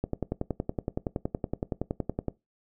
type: click train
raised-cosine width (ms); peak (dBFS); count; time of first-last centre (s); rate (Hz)
2; -15; 25; 0.04-2.283; 10.7
effects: noise-tail reverb RT60 0.2 s tail -20 dB re dry